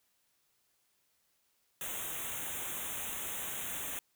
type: band-stop noise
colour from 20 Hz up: white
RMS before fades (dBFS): -39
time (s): 1.81-3.99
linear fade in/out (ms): 0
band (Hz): 3700 to 6200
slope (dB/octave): 96
effects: white hiss -75 dBFS RMS until 4.15 s